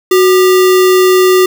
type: tone with sample-and-hold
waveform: sine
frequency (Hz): 370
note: F#4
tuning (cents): 0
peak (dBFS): -4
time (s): 0.11-1.46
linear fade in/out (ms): 5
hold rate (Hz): 1575
effects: none